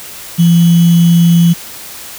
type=tone with sample-and-hold; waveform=sine; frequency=170 Hz; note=F3; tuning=46 cents flat; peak=-4 dBFS; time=0.38-1.54 s; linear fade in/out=20 ms; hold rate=3150 Hz; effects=white hiss -29 dBFS RMS until 2.18 s